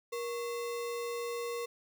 sine tone with sample-and-hold, 473.1 Hz, A#4, 26 cents sharp, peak -34 dBFS, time 0.12-1.66 s, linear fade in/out 10 ms, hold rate 1575 Hz, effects none

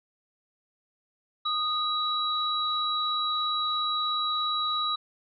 sine tone pair together, 1239 / 3899 Hz, D#6 / B7, -8 / -23 cents, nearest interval octave + minor sixth, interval 1985 cents, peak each -28 dBFS, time 1.45-4.96 s, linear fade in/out 10 ms, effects none

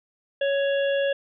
harmonic tone with a mistuned harmonic, 556 Hz, C#5, 5 cents sharp, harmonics 1 / 3 / 5 / 6, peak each -21 / -31 / -35 / -37 dBFS, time 0.41-1.13 s, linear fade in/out 5 ms, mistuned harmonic 6, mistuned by +18 cents, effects none

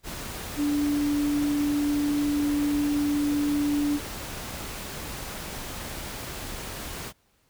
sine tone in noise, 291.3 Hz, D4, 14 cents flat, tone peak -22 dBFS, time 0.56-4 s, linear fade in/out 50 ms, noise pink, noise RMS -36 dBFS, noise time 0.03-7.13 s, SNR +11 dB, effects pink hiss -67 dBFS RMS until 7.49 s

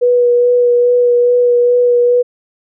sine tone with vibrato, 486.6 Hz, B4, 26 cents flat, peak -7 dBFS, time 0.01-2.23 s, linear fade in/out 20 ms, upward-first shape sine, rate 2.4 Hz, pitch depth 14 cents each way, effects none

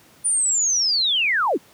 sine linear sweep, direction down, 9500 to 195 Hz, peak -17 dBFS, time 0.24-1.58 s, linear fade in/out 20 ms, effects pink hiss -52 dBFS RMS until 1.73 s + high-pass 100 Hz 12 dB/octave

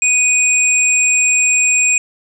sine tone pair together, 2484 / 7444 Hz, D#7 / A#8, -3 / -3 cents, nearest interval octave + perfect fifth, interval 1900 cents, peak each -13 dBFS, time 0.02-1.98 s, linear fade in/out 2 ms, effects none

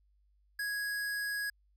square tone, 1661.2 Hz, G#6, in tune, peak -34 dBFS, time 0.59-1.5 s, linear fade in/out 5 ms, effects added 50 Hz sine -66 dBFS peak until 1.76 s

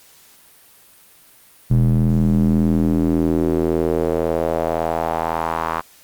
square tone with band-pass filter sweep, 40.91 Hz, E1, 12 cents flat, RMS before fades -18 dBFS, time 1.7-5.81 s, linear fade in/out 10 ms, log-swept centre 140 to 1100 Hz, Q 2.8, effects white hiss -49 dBFS RMS until 6.03 s + Opus 48 kbps

